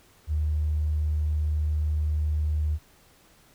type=tone with tanh clipping; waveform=triangle; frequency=76.2 Hz; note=D#2; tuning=36 cents flat; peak=-22 dBFS; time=0.27-2.79 s; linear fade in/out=50 ms; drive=2 dB; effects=pink hiss -58 dBFS RMS until 3.54 s